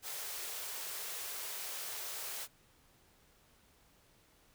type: high-pass noise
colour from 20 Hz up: white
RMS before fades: -42 dBFS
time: 0.02-2.48 s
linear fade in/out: 50 ms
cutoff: 360 Hz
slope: 96 dB/octave
effects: pink hiss -67 dBFS RMS until 4.54 s